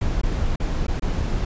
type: noise with dropouts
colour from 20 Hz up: brown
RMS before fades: -22 dBFS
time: 0.01-1.45 s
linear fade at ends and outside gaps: 5 ms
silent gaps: 0.215-0.233 / 0.559-0.599 / 0.868-0.881 / 0.997-1.021 s
effects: resampled to 16000 Hz